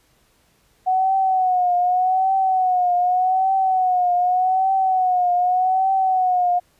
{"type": "tone with vibrato", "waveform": "sine", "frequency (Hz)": 740, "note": "F#5", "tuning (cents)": 0, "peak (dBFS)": -15, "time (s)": [0.86, 6.6], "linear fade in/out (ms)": 20, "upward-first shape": "triangle", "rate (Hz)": 0.84, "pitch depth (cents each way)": 76, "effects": ["pink hiss -60 dBFS RMS until 6.79 s", "resampled to 32000 Hz"]}